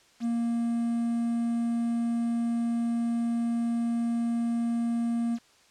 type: tone with quantisation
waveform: triangle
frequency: 233.7 Hz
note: A#3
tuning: 5 cents sharp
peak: -23 dBFS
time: 0.2-5.39 s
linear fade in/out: 50 ms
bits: 8
effects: white hiss -60 dBFS RMS until 5.7 s + low-pass 7000 Hz 12 dB/octave